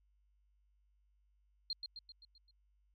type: tone with echo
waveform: sine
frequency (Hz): 4206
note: C8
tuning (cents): +8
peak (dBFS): -35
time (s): 1.7-1.73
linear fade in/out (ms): 2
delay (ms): 130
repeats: 6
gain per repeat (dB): -5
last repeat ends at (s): 2.51
effects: added 50 Hz sine -70 dBFS peak until 2.94 s + MP3 64 kbps